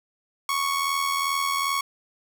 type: tone with amplitude modulation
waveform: sawtooth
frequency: 1108.7 Hz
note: C#6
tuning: in tune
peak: -17 dBFS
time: 0.49-1.81 s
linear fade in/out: 2 ms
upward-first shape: sine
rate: 82.5 Hz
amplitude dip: 50%
effects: none